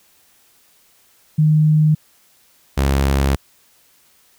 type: tone pair in turn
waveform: sine / sawtooth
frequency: 153.9 / 68.55 Hz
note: D#3 / C#2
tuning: -19 / -19 cents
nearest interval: octave + major second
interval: 1400 cents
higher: first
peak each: -10 dBFS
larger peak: neither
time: 1.38-1.95 / 2.77-3.36 s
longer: second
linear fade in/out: 10 ms
effects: white hiss -55 dBFS RMS until 4.38 s